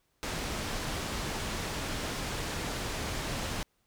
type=low-pass noise; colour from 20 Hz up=pink; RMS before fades=-35 dBFS; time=0.23-3.63 s; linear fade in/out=0 ms; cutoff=7900 Hz; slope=12 dB/octave; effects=pink hiss -74 dBFS RMS until 3.86 s